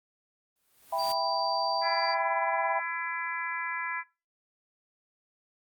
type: noise with exponential growth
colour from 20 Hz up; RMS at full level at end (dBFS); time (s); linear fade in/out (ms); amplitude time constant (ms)
white; -38; 0.56-1.12; 2; 120
type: chord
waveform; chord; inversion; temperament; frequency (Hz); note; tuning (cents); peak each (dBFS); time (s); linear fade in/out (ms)
sine; E minor; none; just; 659.3 / 791.1 / 988.9; E5 / G5 / B5; 0 / +16 / +2; -31; 0.92-2.8; 10
type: tone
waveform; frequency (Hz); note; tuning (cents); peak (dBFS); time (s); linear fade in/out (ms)
sine; 4672; D8; -10; -33; 0.98-2.15; 20
type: harmonic tone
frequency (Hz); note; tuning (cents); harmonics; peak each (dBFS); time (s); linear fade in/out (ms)
335.6; E4; +31; 3 / 4 / 5 / 6 / 7; -36 / -41 / -35 / -37 / -41; 1.81-4.04; 50
effects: noise-tail reverb RT60 0.3 s tail -22 dB re dry + Opus 32 kbps